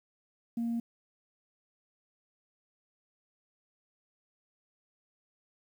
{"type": "tone", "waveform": "sine", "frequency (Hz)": 233.1, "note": "A#3", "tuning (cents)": 0, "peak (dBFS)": -28, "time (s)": [0.57, 0.8], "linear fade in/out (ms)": 5, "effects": ["tanh soft clip ceiling -27 dBFS", "10-bit"]}